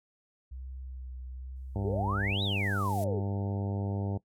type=tone with vibrato; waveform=sine; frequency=64 Hz; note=C2; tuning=38 cents flat; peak=-39 dBFS; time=0.51-2.34 s; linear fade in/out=10 ms; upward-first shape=sine; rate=1.1 Hz; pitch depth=24 cents each way
type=noise with exponential growth; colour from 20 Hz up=violet; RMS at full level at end=-40 dBFS; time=1.56-3.04 s; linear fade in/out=0 ms; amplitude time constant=320 ms
type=harmonic tone; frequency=99.5 Hz; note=G2; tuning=26 cents sharp; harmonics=1 / 2 / 3 / 4 / 5 / 6 / 7 / 8 / 9; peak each=-31 / -37 / -41 / -43 / -45 / -47 / -48 / -49 / -50 dBFS; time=1.75-4.18 s; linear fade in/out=10 ms
type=exponential two-way sweep; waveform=sine; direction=up then down; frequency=360.3 to 3951 to 360.3 Hz; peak=-31 dBFS; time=1.84-3.21 s; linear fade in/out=20 ms; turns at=2.43 s
effects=noise-tail reverb RT60 0.1 s tail -19 dB re dry + low-pass 12000 Hz 12 dB/octave